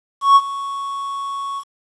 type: tone with ADSR envelope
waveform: triangle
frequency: 1108.7 Hz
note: C#6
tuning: in tune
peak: -3 dBFS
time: 0.21-1.64 s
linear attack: 150 ms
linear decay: 44 ms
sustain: -18 dB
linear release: 61 ms
effects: resampled to 22050 Hz + 7-bit